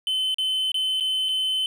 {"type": "tone with dropouts", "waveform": "triangle", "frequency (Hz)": 3054, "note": "G7", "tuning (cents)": -46, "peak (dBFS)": -20, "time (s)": [0.07, 1.66], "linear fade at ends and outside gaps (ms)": 1, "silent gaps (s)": [[0.344, 0.384], [0.718, 0.743], [1, 1.007], [1.287, 1.29]], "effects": []}